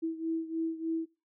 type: beating tone pair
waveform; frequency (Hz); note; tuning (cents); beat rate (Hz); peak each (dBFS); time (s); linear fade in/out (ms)
sine; 324.9 / 328.2; E4 / E4; -25 / -8; 3.3; -32 / -36; 0.02-1.06; 20
effects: noise-tail reverb RT60 0.3 s tail -22 dB re dry